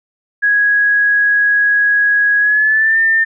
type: tone with pitch glide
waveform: sine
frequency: 1661.2 to 1801.1 Hz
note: G#6 to A6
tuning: 0 to +40 cents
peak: -9 dBFS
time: 0.42-3.25 s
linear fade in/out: 20 ms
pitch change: +140 cents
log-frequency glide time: 2.39-2.99 s
effects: none